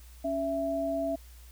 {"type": "tone pair together", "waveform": "sine", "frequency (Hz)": [278.8, 663], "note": ["C#4", "E5"], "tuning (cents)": [10, 10], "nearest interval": "octave + minor third", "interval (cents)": 1500, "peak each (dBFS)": [-33, -29], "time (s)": [0.24, 1.16], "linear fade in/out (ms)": 10, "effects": ["added 60 Hz sine -48 dBFS peak until 1.51 s", "white hiss -58 dBFS RMS until 1.51 s"]}